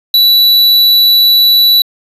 square tone, 3947 Hz, B7, 2 cents flat, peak -5 dBFS, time 0.14-1.82 s, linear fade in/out 2 ms, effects resampled to 32000 Hz

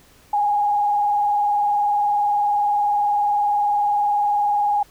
sine tone with vibrato, 826 Hz, G#5, 10 cents flat, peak -16 dBFS, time 0.33-4.83 s, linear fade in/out 5 ms, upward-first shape sine, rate 20 Hz, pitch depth 45 cents each way, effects pink hiss -52 dBFS RMS until 4.9 s

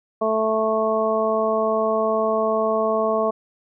harmonic tone, 219.7 Hz, A3, 2 cents flat, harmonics 1 / 2 / 3 / 4 / 5, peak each -28 / -23 / -21 / -32 / -25 dBFS, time 0.21-3.31 s, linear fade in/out 10 ms, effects none

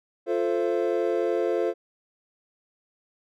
triangle chord, F major seventh, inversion none, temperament equal with one note detuned, 349.2 / 440 / 523.3 / 675.4 Hz, F4 / A4 / C5 / E5, 0 / 0 / 0 / +42 cents, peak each -25 / -25 / -26 / -30 dBFS, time 0.26-1.74 s, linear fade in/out 50 ms, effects none

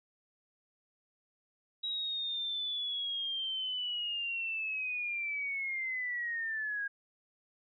sine linear sweep, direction down, 3851 to 1622 Hz, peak -33 dBFS, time 1.83-6.88 s, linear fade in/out 10 ms, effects none

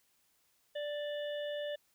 harmonic tone, 587.3 Hz, D5, in tune, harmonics 1 / 3 / 5 / 6, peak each -36 / -47 / -49 / -50 dBFS, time 0.75-1.76 s, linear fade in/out 10 ms, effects white hiss -73 dBFS RMS until 1.94 s

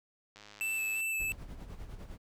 click train, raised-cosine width 0.2 ms, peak -34 dBFS, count 68, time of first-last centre 0.36-1.004 s, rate 104 Hz
square tone with vibrato, 2637 Hz, E7, in tune, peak -32 dBFS, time 0.61-1.32 s, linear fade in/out 0 ms, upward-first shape square, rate 2.9 Hz, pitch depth 11 cents each way
brown noise with tremolo, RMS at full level -42 dBFS, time 1.19-2.18 s, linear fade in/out 20 ms, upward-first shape sine, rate 9.9 Hz, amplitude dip 60%
effects none

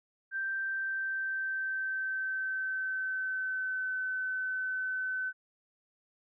sine tone with pitch glide, 1568 to 1519 Hz, G6 to F#6, 0 to +45 cents, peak -31 dBFS, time 0.31-5.33 s, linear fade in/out 50 ms, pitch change -55 cents, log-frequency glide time 0.58-3.93 s, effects none

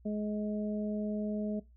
harmonic tone, 210.5 Hz, G#3, 24 cents sharp, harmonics 1 / 2 / 3, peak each -32 / -40 / -41 dBFS, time 0.05-1.6 s, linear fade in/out 10 ms, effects noise-tail reverb RT60 0.2 s tail -19 dB re dry + added 60 Hz sine -56 dBFS peak until 1.76 s

